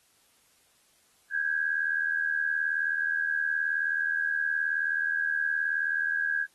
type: tone pair together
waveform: sine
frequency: 1568 / 1647 Hz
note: G6 / G#6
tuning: 0 / -15 cents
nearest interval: minor second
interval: 85 cents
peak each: -30 / -27 dBFS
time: 1.3-6.47 s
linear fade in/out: 50 ms
effects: white hiss -65 dBFS RMS until 6.54 s + AAC 32 kbps